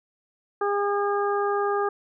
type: harmonic tone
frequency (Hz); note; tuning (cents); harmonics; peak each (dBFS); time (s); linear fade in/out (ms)
405.8; G#4; -40; 1 / 2 / 3 / 4; -24 / -28 / -28 / -35; 0.61-1.89; 5
effects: none